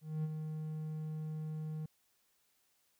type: tone with ADSR envelope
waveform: triangle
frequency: 155.56 Hz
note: D#3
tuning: in tune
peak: -30 dBFS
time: 0.01-1.86 s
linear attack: 230 ms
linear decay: 33 ms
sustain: -6 dB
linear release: 5 ms
effects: white hiss -75 dBFS RMS until 2.99 s